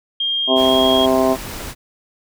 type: tone with pitch glide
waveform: sine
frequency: 3215 to 3264 Hz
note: G7 to G#7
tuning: +43 to -31 cents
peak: -17 dBFS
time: 0.2-1.06 s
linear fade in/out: 5 ms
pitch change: +26 cents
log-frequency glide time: 0.38-0.77 s
type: harmonic tone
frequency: 130.81 Hz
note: C3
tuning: in tune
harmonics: 2 / 3 / 4 / 5 / 6 / 7 / 8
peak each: -18 / -19 / -25 / -16 / -25 / -28 / -24 dBFS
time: 0.47-1.37 s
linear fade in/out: 50 ms
type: noise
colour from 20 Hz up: pink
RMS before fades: -30 dBFS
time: 0.55-1.75 s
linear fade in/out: 50 ms
effects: none